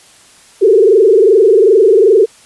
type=tone with frequency modulation; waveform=sine; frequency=415.3 Hz; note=G#4; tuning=in tune; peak=-4 dBFS; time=0.61-2.26 s; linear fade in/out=20 ms; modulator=22.6 Hz; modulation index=2.1; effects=white hiss -43 dBFS RMS until 2.45 s + resampled to 24000 Hz